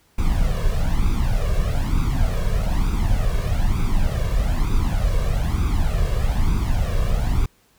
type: noise with flanger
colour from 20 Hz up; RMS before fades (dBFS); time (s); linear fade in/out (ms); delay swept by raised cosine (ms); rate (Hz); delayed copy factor
brown; -19; 0.18-7.46; 5; 0.82 to 1.82; 1.1; +0.75
effects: pink hiss -59 dBFS RMS until 7.78 s